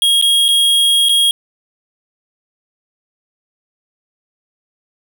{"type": "tone with dropouts", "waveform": "square", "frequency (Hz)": 3275, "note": "G#7", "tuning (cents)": -25, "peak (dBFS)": -10, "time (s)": [0.02, 1.31], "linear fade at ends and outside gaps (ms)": 1, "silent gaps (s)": [[0.214, 0.224], [0.482, 0.487], [1.087, 1.093]], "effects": []}